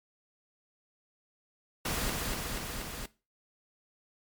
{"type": "noise with echo", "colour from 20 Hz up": "pink", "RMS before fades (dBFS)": -32, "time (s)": [1.85, 2.1], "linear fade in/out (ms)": 5, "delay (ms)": 240, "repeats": 4, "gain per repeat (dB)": -2, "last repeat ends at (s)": 3.06, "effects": ["noise-tail reverb RT60 0.3 s tail -19 dB re dry", "MP3 96 kbps"]}